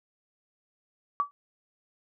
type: tone with exponential decay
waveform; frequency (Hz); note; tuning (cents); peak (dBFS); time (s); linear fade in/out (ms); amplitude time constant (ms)
sine; 1149; D6; -38; -19; 1.2-1.31; 0; 23
effects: none